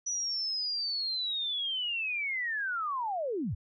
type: linear sweep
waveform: sine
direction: down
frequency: 5920 to 68 Hz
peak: -30 dBFS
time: 0.06-3.55 s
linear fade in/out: 10 ms
effects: none